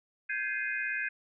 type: chord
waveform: sine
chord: Ab major seventh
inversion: third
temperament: equal with one note detuned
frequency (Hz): 1568 / 1685.4 / 2093 / 2489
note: G6 / Ab6 / C7 / Eb7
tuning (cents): 0 / +25 / 0 / 0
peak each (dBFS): -35 / -36 / -38 / -36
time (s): 0.29-1.09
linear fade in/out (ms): 10
effects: none